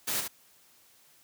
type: noise with echo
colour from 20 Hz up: white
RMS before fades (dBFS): -31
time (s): 0.07-0.21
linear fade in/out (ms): 10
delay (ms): 71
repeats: 1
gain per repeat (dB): -5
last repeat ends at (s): 0.281
effects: white hiss -61 dBFS RMS until 1.23 s + high-pass 60 Hz 12 dB/octave